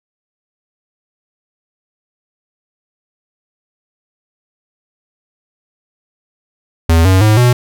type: tone with pitch steps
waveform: square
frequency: 82.41 / 94.12 / 107.49 / 122.76 Hz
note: E2 / F#2 / A2 / B2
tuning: 0 / +30 / -40 / -10 cents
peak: -7 dBFS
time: 6.89-7.53 s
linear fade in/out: 5 ms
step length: 160 ms
effects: none